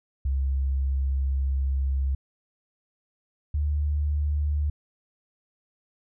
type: tone pair in turn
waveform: sine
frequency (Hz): 67.4 / 73.79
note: C#2 / D2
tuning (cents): -48 / +9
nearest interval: major second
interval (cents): 157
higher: second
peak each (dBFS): -22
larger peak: neither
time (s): 0.25-2.15 / 3.54-4.7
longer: first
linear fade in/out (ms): 5
effects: none